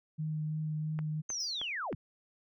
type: tone with vibrato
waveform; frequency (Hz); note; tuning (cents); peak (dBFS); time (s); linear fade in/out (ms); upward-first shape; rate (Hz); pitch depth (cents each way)
sine; 154.6; D#3; -11; -32; 0.18-1.22; 20; triangle; 3; 15
type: click train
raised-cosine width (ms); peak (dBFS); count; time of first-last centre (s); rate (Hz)
0.5; -28; 4; 0.99-1.927; 3.2
type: linear sweep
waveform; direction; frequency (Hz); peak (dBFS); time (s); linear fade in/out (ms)
sine; down; 6400 to 66.7; -34; 1.29-1.95; 5
type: tone with exponential decay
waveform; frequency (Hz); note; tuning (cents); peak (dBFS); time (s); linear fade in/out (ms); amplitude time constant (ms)
triangle; 5790; F#8; -38; -34; 1.4-1.72; 2; 69
effects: none